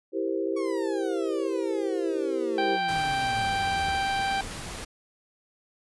sine chord, C dominant seventh, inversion first, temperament equal, 329.6 / 392 / 466.2 / 523.3 Hz, E4 / G4 / Bb4 / C5, 0 / 0 / 0 / 0 cents, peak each -30 / -29 / -34 / -33 dBFS, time 0.12-2.79 s, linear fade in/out 50 ms
30% pulse exponential sweep, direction down, 1132 to 69.3 Hz, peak -35 dBFS, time 0.56-3.99 s, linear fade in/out 10 ms
harmonic tone, 784 Hz, G5, in tune, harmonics 1 / 2 / 3 / 4 / 5 / 6, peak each -26 / -32 / -36 / -38 / -40 / -42 dBFS, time 2.58-4.41 s, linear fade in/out 2 ms
pink noise, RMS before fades -37 dBFS, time 2.88-4.85 s, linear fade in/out 10 ms
effects resampled to 24000 Hz

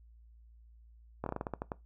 slowing click train, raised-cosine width 1 ms, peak -21 dBFS, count 10, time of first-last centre 1.24-1.718 s, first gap 23 ms, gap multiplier 1.2, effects noise-tail reverb RT60 0.2 s tail -20 dB re dry + added 57 Hz sine -55 dBFS peak until 1.85 s

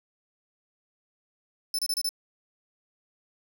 sawtooth tone bursts, 5274 Hz, E8, in tune, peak -23 dBFS, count 5, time 1.74-2.091 s, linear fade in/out 2 ms, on 47 ms, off 29 ms, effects none

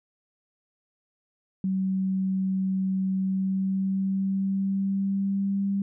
sine tone with pitch glide, 190 to 197.73 Hz, F#3 to G3, +46 to +15 cents, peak -23 dBFS, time 1.64-5.82 s, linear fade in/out 2 ms, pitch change +69 cents, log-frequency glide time 3.14-5.7 s, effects none

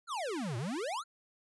square exponential two-way sweep, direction down then up, 1460 to 110 to 1460 Hz, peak -35 dBFS, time 0.07-1.04 s, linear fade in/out 50 ms, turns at 0.57 s, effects resampled to 24000 Hz

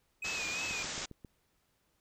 triangle tone with vibrato, 2507 Hz, D#7, 12 cents sharp, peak -35 dBFS, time 0.22-0.83 s, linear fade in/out 5 ms, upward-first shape sine, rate 2.9 Hz, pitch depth 68 cents each way
white low-pass noise, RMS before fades -40 dBFS, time 0.24-1.06 s, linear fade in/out 10 ms, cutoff 7600 Hz, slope 96 dB/octave
click train, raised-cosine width 3 ms, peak -34 dBFS, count 5, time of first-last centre 0.71-1.248 s, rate 7.44 Hz
effects pink hiss -75 dBFS RMS until 2 s

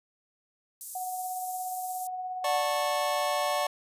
pink high-pass noise, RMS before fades -40 dBFS, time 0.81-2.07 s, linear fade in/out 0 ms, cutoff 7700 Hz, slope 24 dB/octave
sine tone with tremolo, 738 Hz, F#5, 5 cents flat, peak -31 dBFS, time 0.95-2.63 s, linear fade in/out 5 ms, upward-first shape sine, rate 17 Hz, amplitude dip 30%
square chord, D major seventh, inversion none, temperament just, 587.3 / 734.2 / 881 / 1101.2 Hz, D5 / F#5 / A5 / C#6, 0 / -14 / +2 / -12 cents, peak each -31 / -32 / -36 / -33 dBFS, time 2.44-3.67 s, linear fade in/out 5 ms
effects resampled to 32000 Hz

